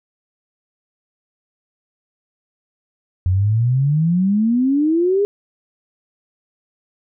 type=exponential sweep; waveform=sine; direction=up; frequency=88.5 to 415.3 Hz; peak=-13 dBFS; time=3.26-5.25 s; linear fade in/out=0 ms; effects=none